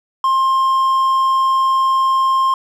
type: tone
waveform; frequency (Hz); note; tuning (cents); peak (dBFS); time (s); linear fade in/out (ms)
triangle; 1060; C6; +22; -10; 0.24-2.54; 2
effects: none